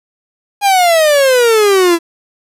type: exponential sweep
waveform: 45% pulse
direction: down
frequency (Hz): 824 to 330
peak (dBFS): -7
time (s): 0.61-1.99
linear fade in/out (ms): 50
effects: resampled to 32000 Hz + 7-bit